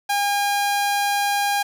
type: tone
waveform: sawtooth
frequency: 810 Hz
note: G#5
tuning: 43 cents flat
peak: -15 dBFS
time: 0.09-1.63 s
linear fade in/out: 10 ms
effects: 7-bit